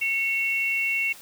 sine tone pair together, 2208 / 2726 Hz, C#7 / F7, -7 / -43 cents, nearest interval major third, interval 364 cents, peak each -25 dBFS, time 0.01-1.13 s, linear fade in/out 10 ms, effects white hiss -46 dBFS RMS until 1.21 s

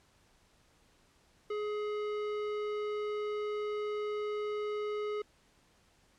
sine tone with tanh clipping, 420 Hz, G#4, 19 cents sharp, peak -35 dBFS, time 1.5-5.22 s, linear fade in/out 5 ms, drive 15 dB, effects pink hiss -67 dBFS RMS until 6.18 s + low-pass 9000 Hz 12 dB/octave

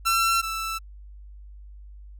sawtooth tone pair in turn, 1349 / 1325.1 Hz, E6 / E6, +40 / +9 cents, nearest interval unison, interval 31 cents, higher first, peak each -16 / -24 dBFS, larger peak first, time 0.05-0.42 / 0.42-0.79 s, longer neither, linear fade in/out 20 ms, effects added 50 Hz sine -41 dBFS peak until 2.19 s

